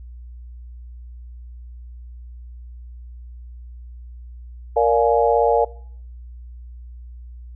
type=chord; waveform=sine; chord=Bb dominant seventh; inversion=none; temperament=just; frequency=466.2 / 582.7 / 699.2 / 839.1 Hz; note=Bb4 / D5 / F5 / Ab5; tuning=0 / -14 / +2 / +18 cents; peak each=-17 / -20 / -20 / -20 dBFS; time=4.76-5.65 s; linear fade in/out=10 ms; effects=noise-tail reverb RT60 0.6 s tail -21 dB re dry + added 60 Hz sine -35 dBFS peak until 7.55 s